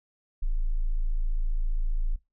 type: tone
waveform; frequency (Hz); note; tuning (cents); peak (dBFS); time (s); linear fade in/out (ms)
sine; 27.5; A0; 0; -23; 0.42-2.16; 10
effects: noise-tail reverb RT60 0.2 s tail -18 dB re dry